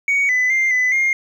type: tone with pitch steps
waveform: sine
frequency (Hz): 2241 / 2004 / 2097 / 2005 / 2124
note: C#7 / B6 / C7 / B6 / C7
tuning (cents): +18 / +25 / +3 / +26 / +25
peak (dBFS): -12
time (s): 0.08-1.13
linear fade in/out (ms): 2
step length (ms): 210
effects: tanh soft clip ceiling -12 dBFS + 8-bit